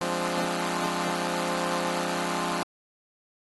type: chord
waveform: 10% pulse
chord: D half-diminished seventh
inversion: first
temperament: equal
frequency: 174.61 / 207.7 / 261.6 / 293.7 Hz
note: F3 / Ab3 / C4 / D4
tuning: 0 / 0 / 0 / 0 cents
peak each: -22 / -26 / -25 / -26 dBFS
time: 0.01-2.63 s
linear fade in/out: 2 ms
effects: AAC 32 kbps